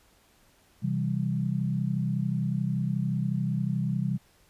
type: chord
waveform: sine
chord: C major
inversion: none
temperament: equal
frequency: 130.81 / 164.81 / 196 Hz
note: C3 / E3 / G3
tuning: 0 / 0 / 0 cents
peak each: -29 / -30 / -30 dBFS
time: 0.82-4.18 s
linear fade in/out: 20 ms
effects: pink hiss -62 dBFS RMS until 4.49 s + resampled to 32000 Hz